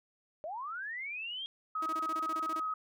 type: linear sweep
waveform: sine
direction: up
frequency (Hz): 581 to 3273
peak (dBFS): -37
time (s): 0.44-1.46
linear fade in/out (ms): 0
type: tone with vibrato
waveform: sine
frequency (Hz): 1268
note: D#6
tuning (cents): +32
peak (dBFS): -32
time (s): 1.75-2.74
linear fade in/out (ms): 5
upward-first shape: sine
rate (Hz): 17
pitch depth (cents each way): 9
type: tone bursts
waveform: sawtooth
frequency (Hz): 320.2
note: D#4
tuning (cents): +50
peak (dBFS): -36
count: 12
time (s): 1.82-2.599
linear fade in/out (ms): 5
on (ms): 42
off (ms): 25
effects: none